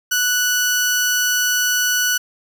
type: tone pair together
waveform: sawtooth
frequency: 1480 / 2960 Hz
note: F#6 / F#7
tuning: 0 / 0 cents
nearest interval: octave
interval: 1200 cents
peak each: -14 dBFS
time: 0.11-2.18 s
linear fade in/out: 10 ms
effects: none